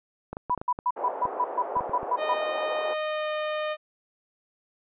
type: clicks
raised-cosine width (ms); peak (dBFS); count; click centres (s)
1; -20; 11; 0.33 / 0.369 / 0.497 / 0.577 / 0.615 / 0.789 / 1.254 / 1.767 / 1.808 / 1.895 / 2.031
type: tone bursts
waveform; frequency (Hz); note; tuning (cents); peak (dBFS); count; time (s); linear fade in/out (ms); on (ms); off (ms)
sine; 987; B5; -1; -21; 11; 0.5-2.339; 5; 49; 130
type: band-pass noise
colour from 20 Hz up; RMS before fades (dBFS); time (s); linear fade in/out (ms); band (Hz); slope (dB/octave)
white; -34; 0.96-2.94; 10; 430 to 850; 24
type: tone with pitch glide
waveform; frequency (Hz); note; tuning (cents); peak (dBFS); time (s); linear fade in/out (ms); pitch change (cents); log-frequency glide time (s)
sawtooth; 616 to 611.7; D#5 to D#5; -17 to -30; -23; 2.17-3.77; 50; -13; 3-3.31
effects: resampled to 8000 Hz